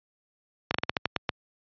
slowing click train, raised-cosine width 0.3 ms, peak -8 dBFS, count 9, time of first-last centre 0.71-1.292 s, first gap 34 ms, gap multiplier 1.21, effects high-pass 80 Hz 12 dB/octave + resampled to 11025 Hz

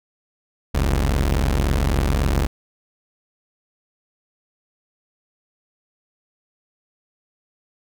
sawtooth tone pair together, 43.66 / 69.3 Hz, F1 / C#2, 0 / 0 cents, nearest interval minor sixth, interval 800 cents, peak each -16 dBFS, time 0.74-2.47 s, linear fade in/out 10 ms, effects none

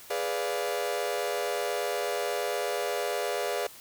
40% pulse chord, G# diminished seventh, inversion none, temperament equal with one note detuned, 415.3 / 493.9 / 582.3 / 698.5 Hz, G#4 / B4 / D5 / F5, 0 / 0 / -15 / 0 cents, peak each -33 / -33 / -33 / -34 dBFS, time 0.1-3.67 s, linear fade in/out 5 ms, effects white hiss -49 dBFS RMS until 3.8 s

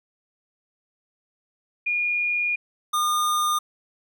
sine / square tone pair in turn, 2432 / 1215.3 Hz, D#7 / D#6, -40 / -41 cents, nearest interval octave, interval 1201 cents, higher first, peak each -21 / -21 dBFS, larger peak neither, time 1.86-2.56 / 2.93-3.59 s, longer first, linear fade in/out 10 ms, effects none

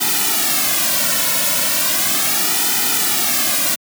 white noise with flanger, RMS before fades -17 dBFS, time 0-3.76 s, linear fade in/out 20 ms, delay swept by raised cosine 1.8 to 2.51 ms, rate 0.36 Hz, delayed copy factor -1, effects high-pass 150 Hz 12 dB/octave

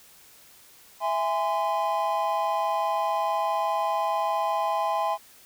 triangle chord, E augmented, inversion none, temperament just, 659.3 / 824.1 / 1030.1 Hz, E5 / G#5 / B#5, 0 / -14 / -27 cents, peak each -27 / -25 / -26 dBFS, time 1-5.18 s, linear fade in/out 50 ms, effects white hiss -53 dBFS RMS until 5.45 s

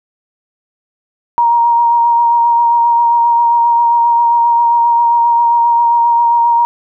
sine tone with vibrato, 940 Hz, A#5, 14 cents sharp, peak -7 dBFS, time 1.38-6.65 s, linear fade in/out 0 ms, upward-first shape sine, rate 7.5 Hz, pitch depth 16 cents each way, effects none

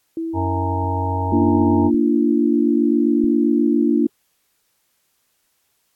sine tone with exponential decay, 327.9 Hz, E4, 9 cents flat, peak -21 dBFS, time 0.17-3.21 s, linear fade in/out 2 ms, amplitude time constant 660 ms
harmonic tone, 92.5 Hz, F#2, in tune, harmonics 1 / 3 / 5 / 7 / 9 / 10, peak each -21 / -29 / -31 / -32 / -27 / -25 dBFS, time 0.33-1.91 s, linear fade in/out 50 ms
clicks, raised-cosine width 5 ms, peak -25 / -24 / -24 / -21 dBFS, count 4, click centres 0.843 / 1.313 / 1.944 / 3.242 s
sine chord, Bb major, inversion none, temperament equal with one note detuned, 233.1 / 293.7 / 341.1 Hz, Bb3 / D4 / F4, 0 / 0 / -41 cents, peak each -18 / -17 / -19 dBFS, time 1.32-4.07 s, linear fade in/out 5 ms
effects white hiss -66 dBFS RMS until 5.95 s + AAC 64 kbps

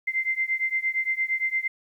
sine beating tone pair, 2079 / 2087.7 Hz, C7 / C7, -12 / -4 cents, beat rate 8.7 Hz, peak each -26 / -27 dBFS, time 0.07-1.68 s, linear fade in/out 10 ms, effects 10-bit

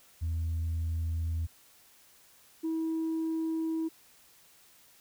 sine tone pair in turn, 82 / 322.9 Hz, E2 / E4, -9 / -36 cents, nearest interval 2 octaves, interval 2373 cents, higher second, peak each -27 dBFS, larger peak neither, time 0.21-1.47 / 2.63-3.89 s, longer neither, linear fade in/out 20 ms, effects tanh soft clip ceiling -27 dBFS + white hiss -60 dBFS RMS until 5 s

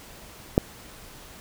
click, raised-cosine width 2 ms, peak -3 dBFS, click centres 0.579 s, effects pink hiss -46 dBFS RMS until 1.4 s

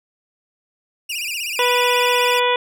sawtooth tone with vibrato, 2610 Hz, E7, 18 cents flat, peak -20 dBFS, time 1.09-2.4 s, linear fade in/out 10 ms, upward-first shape sine, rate 16 Hz, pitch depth 180 cents each way
harmonic tone, 491.4 Hz, B4, 9 cents flat, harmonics 1 / 2 / 3 / 4 / 5 / 6 / 7, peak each -19 / -19 / -28 / -26 / -24 / -28 / -25 dBFS, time 1.59-2.56 s, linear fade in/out 2 ms
effects none

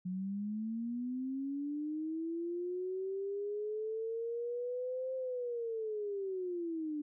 sine linear two-way sweep, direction up then down, 180 to 523.3 to 292.7 Hz, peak -35 dBFS, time 0.05-7.02 s, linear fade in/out 10 ms, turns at 5.15 s, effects none

